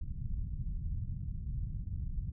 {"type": "low-pass noise", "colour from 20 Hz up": "pink", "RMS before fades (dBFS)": -37, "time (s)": [0.01, 2.32], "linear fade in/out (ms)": 5, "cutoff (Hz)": 140, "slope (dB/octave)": 24, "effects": []}